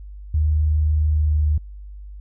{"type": "tone with pitch glide", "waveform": "sine", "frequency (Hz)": [76.6, 75.46], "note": ["D#2", "D2"], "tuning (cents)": [-27, 48], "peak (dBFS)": -15, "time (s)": [0.34, 1.58], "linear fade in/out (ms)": 5, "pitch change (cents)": -25, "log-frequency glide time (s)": [1.1, 1.47], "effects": ["added 50 Hz sine -34 dBFS peak until 2.2 s"]}